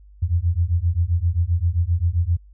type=beating tone pair; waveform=sine; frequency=82.41 / 90.01 Hz; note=E2 / F#2; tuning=0 / -47 cents; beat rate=7.6 Hz; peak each=-20 dBFS; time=0.22-2.37 s; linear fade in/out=10 ms; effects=added 50 Hz sine -44 dBFS peak until 2.53 s